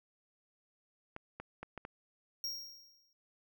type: clicks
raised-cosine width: 0.5 ms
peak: -28 dBFS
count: 5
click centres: 1.164 / 1.4 / 1.63 / 1.777 / 1.851 s
type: tone with exponential decay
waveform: square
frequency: 5588 Hz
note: F8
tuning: in tune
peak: -35 dBFS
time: 2.44-3.13 s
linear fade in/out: 1 ms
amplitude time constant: 150 ms
effects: none